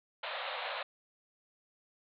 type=band-pass noise; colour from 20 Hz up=pink; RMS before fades=-39 dBFS; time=0.23-0.83 s; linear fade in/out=5 ms; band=510 to 4100 Hz; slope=96 dB/octave; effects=none